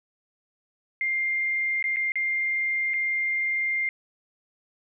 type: tone with dropouts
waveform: sine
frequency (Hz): 2107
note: C7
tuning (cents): +12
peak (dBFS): -23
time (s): 1.01-3.89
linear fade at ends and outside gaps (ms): 1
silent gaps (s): 1.826-1.841 / 1.961-1.968 / 2.12-2.156 / 2.936-2.94
effects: none